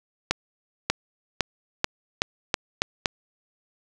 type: accelerating click train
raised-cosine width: 0.2 ms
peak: -3 dBFS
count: 8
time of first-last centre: 0.31-3.058 s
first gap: 590 ms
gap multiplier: 0.86
effects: none